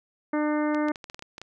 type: harmonic tone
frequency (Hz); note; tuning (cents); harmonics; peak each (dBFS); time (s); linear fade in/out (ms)
300; D4; +37; 1 / 2 / 3 / 4 / 5 / 6 / 7; -24 / -30 / -34 / -36 / -38 / -40 / -41; 0.33-0.92; 5
type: clicks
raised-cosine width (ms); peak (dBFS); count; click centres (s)
0.2; -22; 10; 0.747 / 0.885 / 0.958 / 1.042 / 1.099 / 1.145 / 1.193 / 1.224 / 1.381 / 1.416
effects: none